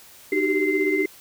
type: tone cluster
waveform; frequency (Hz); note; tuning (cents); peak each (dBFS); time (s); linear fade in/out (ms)
sine; 306.9 / 378.2 / 394.3 / 2077; D#4 / F#4 / G4 / C7; -24 / +38 / +10 / -13; -24; 0.32-1.06; 5
effects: tanh soft clip ceiling -9 dBFS + white hiss -48 dBFS RMS until 1.2 s